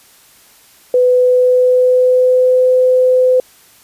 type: tone with pitch glide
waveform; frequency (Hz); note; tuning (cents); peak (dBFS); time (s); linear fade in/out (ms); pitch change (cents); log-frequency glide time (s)
sine; 499.5 to 508.5; B4 to C5; +20 to -50; -7; 0.94-3.4; 2; +30; 1.05-2.69
effects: white hiss -46 dBFS RMS until 3.83 s + resampled to 32000 Hz